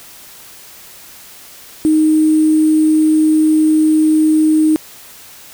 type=tone with sample-and-hold; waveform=sine; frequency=311.1 Hz; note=D#4; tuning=in tune; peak=-8 dBFS; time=1.85-4.76 s; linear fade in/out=0 ms; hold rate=8820 Hz; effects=white hiss -38 dBFS RMS until 5.53 s